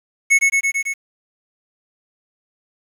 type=tone with echo; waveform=square; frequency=2200 Hz; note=C#7; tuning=14 cents flat; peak=-10 dBFS; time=0.3-0.39 s; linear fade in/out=20 ms; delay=110 ms; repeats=5; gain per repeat=-2 dB; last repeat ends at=0.94 s; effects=low-pass 10000 Hz 12 dB/octave + 7-bit